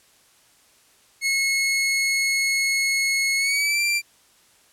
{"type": "tone with pitch glide", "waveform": "sawtooth", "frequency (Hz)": [2178, 2361], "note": ["C#7", "D7"], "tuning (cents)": [-31, 9], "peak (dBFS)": -16, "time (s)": [1.21, 4.02], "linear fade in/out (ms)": 50, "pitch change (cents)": 140, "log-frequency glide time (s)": [3.37, 3.81], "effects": ["white hiss -57 dBFS RMS until 4.72 s", "low-pass 11000 Hz 12 dB/octave"]}